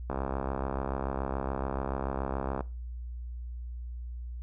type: click train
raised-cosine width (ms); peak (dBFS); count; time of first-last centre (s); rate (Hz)
1; -18; 169; 0.1-2.607; 67
effects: noise-tail reverb RT60 0.3 s tail -21 dB re dry + added 60 Hz sine -36 dBFS peak until 4.42 s